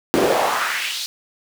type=noise with high-pass filter sweep; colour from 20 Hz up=brown; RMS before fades=-20 dBFS; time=0.14-1.06 s; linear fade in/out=0 ms; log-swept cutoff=300 to 4600 Hz; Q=2.4; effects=none